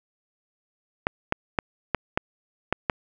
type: clicks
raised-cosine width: 0.5 ms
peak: -6 dBFS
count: 7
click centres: 1.069 / 1.324 / 1.588 / 1.947 / 2.175 / 2.726 / 2.898 s
effects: none